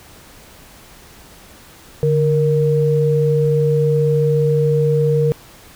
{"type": "tone pair together", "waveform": "sine", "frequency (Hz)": [146.83, 467], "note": ["D3", "A#4"], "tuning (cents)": [0, 3], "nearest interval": "octave + minor sixth", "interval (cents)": 2003, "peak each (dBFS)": -15, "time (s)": [2.03, 5.32], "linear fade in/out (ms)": 0, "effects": ["pink hiss -43 dBFS RMS until 5.75 s"]}